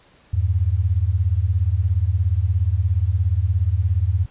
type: beating tone pair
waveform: sine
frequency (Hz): 82.41 / 99.41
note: E2 / G2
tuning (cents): 0 / +25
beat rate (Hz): 17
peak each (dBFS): -19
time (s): 0.33-4.26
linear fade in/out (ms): 10
effects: pink hiss -54 dBFS RMS until 4.3 s + resampled to 8000 Hz